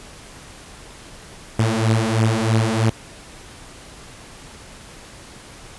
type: beating tone pair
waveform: sawtooth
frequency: 110.2 / 113.3 Hz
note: A2 / A#2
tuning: +3 / -49 cents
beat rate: 3.1 Hz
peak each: -15 dBFS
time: 1.59-2.9 s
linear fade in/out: 5 ms
effects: pink hiss -41 dBFS RMS until 5.78 s + resampled to 24000 Hz